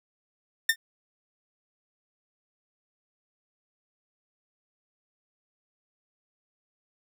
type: tone with exponential decay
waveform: sawtooth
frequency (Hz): 1811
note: A6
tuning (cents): +49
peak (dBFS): -12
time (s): 0.69-0.76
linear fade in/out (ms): 5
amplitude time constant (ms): 15
effects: none